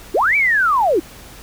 sine linear two-way sweep, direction up then down, 293.7 to 2349 to 293.7 Hz, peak -12 dBFS, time 0.14-1 s, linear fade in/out 10 ms, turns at 0.36 s, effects added 50 Hz sine -46 dBFS peak until 1.42 s + pink hiss -40 dBFS RMS until 1.42 s

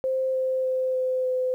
sine tone with pitch steps, 523.3 / 520 / 516.7 / 513.4 / 510.2 Hz, C5 / C5 / C5 / C5 / C5, 0 / -11 / -22 / -33 / -44 cents, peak -22 dBFS, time 0.04-1.54 s, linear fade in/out 0 ms, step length 300 ms, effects 10-bit

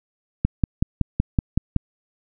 click train, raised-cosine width 5 ms, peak -5 dBFS, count 8, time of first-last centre 0.45-1.763 s, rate 5.33 Hz, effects none

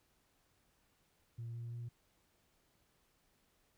sine tone with pitch steps, 116.5 / 117.65 / 118.81 Hz, A#2 / A#2 / A#2, -1 / +16 / +33 cents, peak -40 dBFS, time 1.38-1.89 s, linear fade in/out 10 ms, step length 170 ms, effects tanh soft clip ceiling -39 dBFS + pink hiss -75 dBFS RMS until 3.77 s

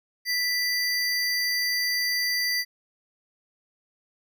square tone pair together, 1979 / 4707 Hz, B6 / D8, +3 / +3 cents, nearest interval octave + minor third, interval 1500 cents, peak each -27 dBFS, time 0.25-2.65 s, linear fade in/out 50 ms, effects none

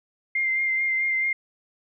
sine tone with vibrato, 2100 Hz, C7, 6 cents sharp, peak -21 dBFS, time 0.35-1.33 s, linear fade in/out 5 ms, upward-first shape sine, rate 4.6 Hz, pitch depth 21 cents each way, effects none

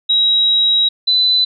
sine tone pair in turn, 3840 / 4004 Hz, B7 / B7, -49 / +23 cents, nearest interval minor second, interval 72 cents, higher second, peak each -10 dBFS, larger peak neither, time 0.09-0.89 / 1.07-1.45 s, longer first, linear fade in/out 10 ms, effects none

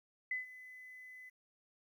sine tone with ADSR envelope, 2014 Hz, B6, 33 cents sharp, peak -33 dBFS, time 0.31-1.3 s, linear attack 4 ms, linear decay 140 ms, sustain -17 dB, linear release 16 ms, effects 12-bit

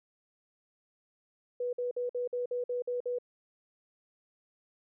sine tone bursts, 490.4 Hz, B4, 12 cents flat, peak -30 dBFS, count 9, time 1.6-3.186 s, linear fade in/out 5 ms, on 130 ms, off 52 ms, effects none

